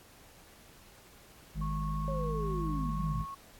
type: harmonic tone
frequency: 51.91 Hz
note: G#1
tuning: in tune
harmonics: 1 / 3 / 4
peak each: -34 / -35 / -42 dBFS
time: 1.54-3.26 s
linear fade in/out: 50 ms
type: tone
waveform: sine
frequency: 1100 Hz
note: C#6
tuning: 14 cents flat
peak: -39 dBFS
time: 1.61-3.35 s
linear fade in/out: 10 ms
type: linear sweep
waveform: sine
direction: down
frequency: 554.4 to 103.83 Hz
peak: -36 dBFS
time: 2.08-3.21 s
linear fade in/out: 0 ms
effects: pink hiss -57 dBFS RMS until 3.59 s + AAC 64 kbps